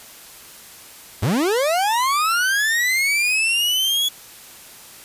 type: linear sweep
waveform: 40% pulse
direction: up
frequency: 82.9 to 3400 Hz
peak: -16 dBFS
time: 1.22-4.09 s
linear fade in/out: 10 ms
effects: white hiss -42 dBFS RMS until 5.04 s + resampled to 32000 Hz